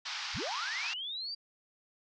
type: band-pass noise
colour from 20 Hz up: white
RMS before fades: -39 dBFS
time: 0.05-0.94 s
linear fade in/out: 10 ms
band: 810 to 5600 Hz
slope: 48 dB/octave
type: linear sweep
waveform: sine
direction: up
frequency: 30.87 to 4765 Hz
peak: -36 dBFS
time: 0.34-1.35 s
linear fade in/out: 10 ms
effects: none